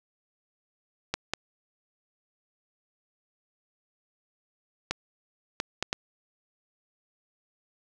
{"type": "clicks", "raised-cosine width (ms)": 0.2, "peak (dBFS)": -10, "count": 6, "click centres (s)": [1.14, 1.336, 4.91, 5.601, 5.826, 5.929], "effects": []}